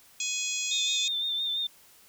harmonic tone, 837 Hz, G#5, 13 cents sharp, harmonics 3 / 4 / 5 / 6 / 7 / 8 / 9, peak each -35 / -35 / -41 / -42 / -41 / -33 / -37 dBFS, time 0.2-1.08 s, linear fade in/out 2 ms
sine tone with vibrato, 3603 Hz, A7, 40 cents sharp, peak -27 dBFS, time 0.71-1.67 s, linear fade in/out 5 ms, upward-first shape sine, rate 5.9 Hz, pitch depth 37 cents each way
effects white hiss -57 dBFS RMS until 2.08 s

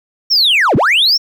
triangle linear two-way sweep, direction down then up, 5630 to 89 to 5630 Hz, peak -6 dBFS, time 0.3-1.18 s, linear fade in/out 20 ms, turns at 0.76 s, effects tanh soft clip ceiling -3 dBFS

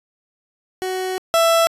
30% pulse tone pair in turn, 372.8 / 664.3 Hz, F#4 / E5, +13 / +13 cents, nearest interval minor seventh, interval 1000 cents, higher second, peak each -19 / -10 dBFS, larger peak second, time 0.82-1.18 / 1.34-1.67 s, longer first, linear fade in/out 0 ms, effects resampled to 32000 Hz

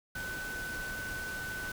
sine tone in noise, 1506 Hz, F#6, 30 cents sharp, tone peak -37 dBFS, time 0.15-1.72 s, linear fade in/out 5 ms, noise pink, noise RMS -43 dBFS, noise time 0.15-1.72 s, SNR +3 dB, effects none

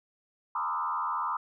sine tone with frequency modulation, 1108.7 Hz, C#6, in tune, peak -28 dBFS, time 0.55-1.37 s, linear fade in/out 5 ms, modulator 80.9 Hz, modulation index 2.5, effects none

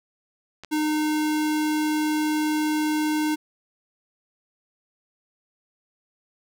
clicks, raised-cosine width 0.2 ms, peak -22 dBFS, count 2, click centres 0.636 / 0.647 s
square tone, 305.8 Hz, D#4, 30 cents flat, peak -22 dBFS, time 0.71-3.36 s, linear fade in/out 20 ms
effects none

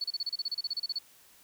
sine tone bursts, 4435 Hz, C#8, in tune, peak -29 dBFS, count 16, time 0.01-0.987 s, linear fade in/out 5 ms, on 32 ms, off 31 ms, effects white hiss -59 dBFS RMS until 1.43 s

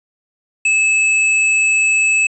square tone, 2605 Hz, E7, 21 cents flat, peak -12 dBFS, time 0.65-2.27 s, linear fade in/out 5 ms, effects resampled to 22050 Hz + 8-bit

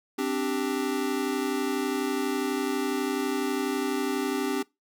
square chord, C suspended second, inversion none, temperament equal, 261.6 / 293.7 / 392 Hz, C4 / D4 / G4, 0 / 0 / 0 cents, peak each -31 dBFS, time 0.18-4.63 s, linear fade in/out 10 ms, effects noise-tail reverb RT60 0.2 s tail -22 dB re dry

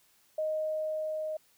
sine tone with level ramp, 622.3 Hz, D#5, in tune, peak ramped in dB -28 to -32 dBFS, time 0.38-1.37 s, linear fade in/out 5 ms, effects white hiss -66 dBFS RMS until 1.57 s

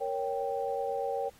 sine chord, G diminished, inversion first, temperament equal, 466.2 / 554.4 / 784 Hz, Bb4 / Db5 / G5, 0 / 0 / 0 cents, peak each -34 dBFS, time 0-1.3 s, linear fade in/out 20 ms, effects pink hiss -60 dBFS RMS until 1.39 s + AAC 48 kbps

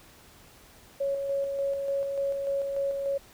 sine tone with tremolo, 554.4 Hz, C#5, in tune, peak -25 dBFS, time 1-3.18 s, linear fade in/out 10 ms, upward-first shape square, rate 3.4 Hz, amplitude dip 35%, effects pink hiss -54 dBFS RMS until 3.33 s

